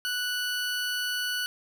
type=tone; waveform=20% pulse; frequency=1480 Hz; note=F#6; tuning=in tune; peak=-23 dBFS; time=0.05-1.46 s; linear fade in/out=0 ms; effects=none